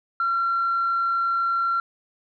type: tone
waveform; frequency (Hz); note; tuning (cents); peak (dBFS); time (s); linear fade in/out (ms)
sine; 1366; F6; -39; -19; 0.2-1.8; 2
effects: tanh soft clip ceiling -16 dBFS